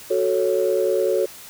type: chord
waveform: sine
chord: F# minor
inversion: none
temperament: equal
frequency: 370 / 440 / 554.4 Hz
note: F#4 / A4 / C#5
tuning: 0 / 0 / 0 cents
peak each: -21 dBFS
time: 0.1-1.26 s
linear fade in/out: 10 ms
effects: tanh soft clip ceiling -9 dBFS + white hiss -41 dBFS RMS until 1.49 s